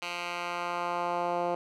10% pulse tone with band-pass filter sweep, 174.61 Hz, F3, in tune, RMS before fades -32 dBFS, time 0.02-1.55 s, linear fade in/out 2 ms, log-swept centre 2700 to 590 Hz, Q 1.2, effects none

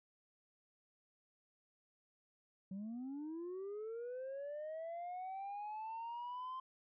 sine linear sweep, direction up, 185 to 1046.5 Hz, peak -40 dBFS, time 2.71-6.6 s, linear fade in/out 5 ms, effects tanh soft clip ceiling -41 dBFS

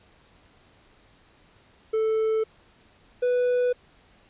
triangle tone pair in turn, 440 / 493.9 Hz, A4 / B4, 0 / 0 cents, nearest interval major second, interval 200 cents, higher second, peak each -19 / -18 dBFS, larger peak second, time 1.93-2.44 / 3.22-3.73 s, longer neither, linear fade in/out 10 ms, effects pink hiss -58 dBFS RMS until 4.29 s + resampled to 8000 Hz

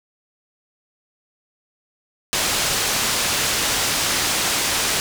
white low-pass noise, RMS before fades -21 dBFS, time 2.33-5 s, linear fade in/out 0 ms, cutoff 7500 Hz, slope 12 dB/octave, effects none

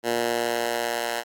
10% pulse tone with high-pass filter sweep, 118.1 Hz, A#2, 23 cents sharp, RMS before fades -26 dBFS, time 0.03-1.24 s, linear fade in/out 50 ms, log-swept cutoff 340 to 790 Hz, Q 0.91, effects AAC 64 kbps

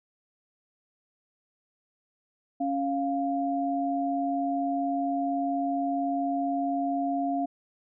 sine tone pair together, 277.2 / 698.5 Hz, C#4 / F5, 0 / 0 cents, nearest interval octave + major third, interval 1600 cents, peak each -28 / -28 dBFS, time 2.6-7.46 s, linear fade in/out 10 ms, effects none

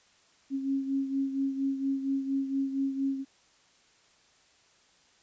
sine beating tone pair, 271.3 / 275.6 Hz, C#4 / C#4, -37 / -10 cents, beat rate 4.3 Hz, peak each -28 / -35 dBFS, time 0.5-3.25 s, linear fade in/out 50 ms, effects white hiss -63 dBFS RMS until 5.22 s + resampled to 16000 Hz

